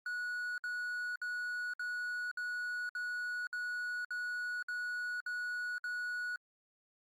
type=tone bursts; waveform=triangle; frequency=1464 Hz; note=F#6; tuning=19 cents flat; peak=-34 dBFS; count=11; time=0.06-6.36 s; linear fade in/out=2 ms; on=520 ms; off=58 ms; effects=Opus 48 kbps